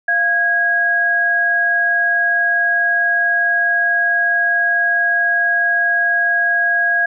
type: tone pair together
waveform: sine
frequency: 692 / 1645.9 Hz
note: F5 / G#6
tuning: -16 / -16 cents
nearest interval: octave + minor third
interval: 1500 cents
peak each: -22 / -13 dBFS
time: 0.08-7.06 s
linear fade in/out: 5 ms
effects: none